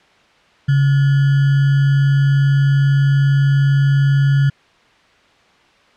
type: tone with sample-and-hold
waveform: sine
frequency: 138.8 Hz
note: C#3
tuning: 3 cents sharp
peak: -10 dBFS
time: 0.68-4.5 s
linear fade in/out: 10 ms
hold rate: 1575 Hz
effects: white hiss -51 dBFS RMS until 5.96 s + low-pass 3000 Hz 12 dB/octave